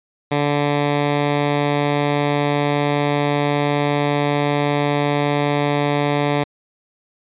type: tone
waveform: 10% pulse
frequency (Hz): 145.2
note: D3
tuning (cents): -19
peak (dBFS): -8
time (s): 0.31-6.44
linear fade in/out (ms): 10
effects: resampled to 8000 Hz